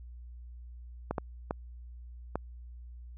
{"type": "clicks", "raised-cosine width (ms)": 1, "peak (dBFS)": -17, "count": 4, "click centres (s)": [1.11, 1.182, 1.509, 2.356], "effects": ["added 60 Hz sine -44 dBFS peak until 3.17 s"]}